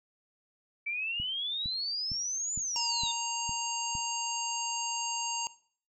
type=exponential two-way sweep; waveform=sine; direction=up then down; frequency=2300 to 7130 to 3563 Hz; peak=-31 dBFS; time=0.86-3.12 s; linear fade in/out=10 ms; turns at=2.55 s
type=click train; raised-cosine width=5 ms; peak=-29 dBFS; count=7; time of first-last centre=1.2-3.952 s; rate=2.18 Hz
type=harmonic tone; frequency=932.3 Hz; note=A#5; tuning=in tune; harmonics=1 / 3 / 5 / 7 / 8; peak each=-35 / -37 / -40 / -38 / -39 dBFS; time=2.76-5.47 s; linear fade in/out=0 ms
effects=noise-tail reverb RT60 0.5 s tail -19 dB re dry